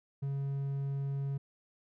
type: tone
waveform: triangle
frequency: 138.59 Hz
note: C#3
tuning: in tune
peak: -30 dBFS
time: 0.22-1.38 s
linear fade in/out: 10 ms
effects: none